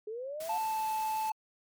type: linear sweep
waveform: sine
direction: up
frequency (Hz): 415.3 to 731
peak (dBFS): -36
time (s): 0.07-0.58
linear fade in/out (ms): 5
type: noise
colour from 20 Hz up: white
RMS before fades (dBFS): -46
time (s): 0.4-1.3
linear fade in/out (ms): 5
type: tone with pitch glide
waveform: triangle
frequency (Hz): 880 to 873.9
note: A5 to A5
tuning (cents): 0 to -12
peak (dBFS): -28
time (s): 0.49-1.32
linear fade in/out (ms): 5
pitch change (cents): -12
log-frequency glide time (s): 0.64-0.91
effects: MP3 96 kbps